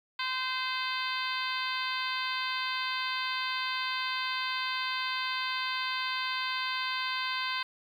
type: harmonic tone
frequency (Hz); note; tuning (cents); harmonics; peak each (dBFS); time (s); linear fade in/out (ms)
516; C5; -24; 2 / 3 / 4 / 5 / 6 / 7 / 8 / 9; -35 / -37 / -38 / -39 / -40 / -40 / -41 / -42; 0.19-7.63; 5
effects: 10-bit